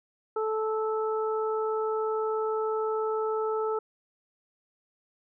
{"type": "harmonic tone", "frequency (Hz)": 436.9, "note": "A4", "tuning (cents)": -12, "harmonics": [1, 2, 3], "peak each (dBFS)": [-27, -35, -34], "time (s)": [0.36, 3.79], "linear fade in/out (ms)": 5, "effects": []}